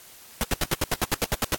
pink noise bursts, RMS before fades -23 dBFS, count 12, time 0.41-1.546 s, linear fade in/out 0 ms, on 25 ms, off 76 ms, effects white hiss -48 dBFS RMS until 1.58 s + AAC 64 kbps

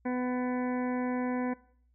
harmonic tone, 250 Hz, B3, 21 cents sharp, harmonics 1 / 2 / 3 / 4 / 6 / 7 / 8 / 9, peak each -30 / -36 / -40 / -42 / -46 / -47 / -48 / -49 dBFS, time 0.05-1.54 s, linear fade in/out 10 ms, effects noise-tail reverb RT60 0.6 s tail -21 dB re dry + added 60 Hz sine -64 dBFS peak until 1.94 s

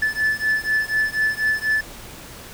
triangle beating tone pair, 1741 / 1745.1 Hz, A6 / A6, -19 / -15 cents, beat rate 4.1 Hz, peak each -20 dBFS, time 0.02-1.81 s, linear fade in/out 5 ms, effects pink hiss -39 dBFS RMS until 2.53 s

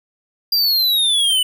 square exponential sweep, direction down, 4810 to 2960 Hz, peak -14 dBFS, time 0.52-1.43 s, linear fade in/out 5 ms, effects none

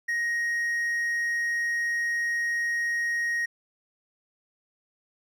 triangle tone, 1877 Hz, A#6, 11 cents sharp, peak -23 dBFS, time 0.08-3.46 s, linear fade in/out 10 ms, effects none

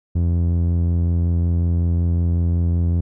sawtooth tone with low-pass filter, 85.4 Hz, F2, 38 cents flat, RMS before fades -18 dBFS, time 0.15-3.01 s, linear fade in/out 10 ms, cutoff 210 Hz, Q 0.5, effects none

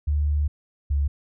sine tone pair in turn, 73.7 / 71.09 Hz, D2 / C#2, +7 / +44 cents, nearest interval minor second, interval 63 cents, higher first, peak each -19 dBFS, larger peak neither, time 0.07-0.48 / 0.9-1.08 s, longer first, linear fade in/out 10 ms, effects none

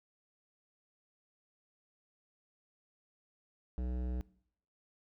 sine tone with hard clipping, 61.9 Hz, B1, 5 cents sharp, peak -36 dBFS, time 3.78-4.21 s, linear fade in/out 0 ms, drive 15 dB, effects noise-tail reverb RT60 0.7 s tail -22 dB re dry

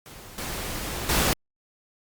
pink noise with level steps, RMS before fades -44 / -32 / -22 dBFS, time 0.06-1.33 s, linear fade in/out 0 ms, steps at 0.38 / 1.09 s, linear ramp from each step 2 ms, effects Opus 48 kbps

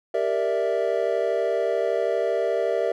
triangle chord, E half-diminished seventh, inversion first, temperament equal with one note detuned, 393.1 / 466.2 / 587.3 / 659.3 Hz, G4 / Bb4 / D5 / E5, +5 / 0 / 0 / 0 cents, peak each -26 / -24 / -25 / -24 dBFS, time 0.14-2.92 s, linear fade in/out 5 ms, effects none

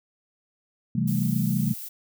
sine chord, A minor seventh, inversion first, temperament equal with one note detuned, 130.81 / 164.81 / 193.75 / 220 Hz, C3 / E3 / G3 / A3, 0 / 0 / -20 / 0 cents, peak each -27 dBFS, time 0.95-1.74 s, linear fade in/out 5 ms
violet noise, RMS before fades -37 dBFS, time 1.07-1.89 s, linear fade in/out 10 ms
effects none

